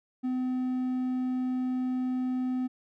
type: tone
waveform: triangle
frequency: 254.5 Hz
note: C4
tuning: 48 cents flat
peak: -25 dBFS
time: 0.23-2.68 s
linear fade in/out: 20 ms
effects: none